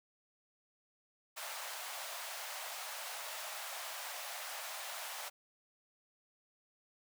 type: high-pass noise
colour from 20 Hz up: pink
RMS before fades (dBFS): -44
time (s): 1.36-5.3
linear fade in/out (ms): 20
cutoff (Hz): 590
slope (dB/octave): 48
effects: none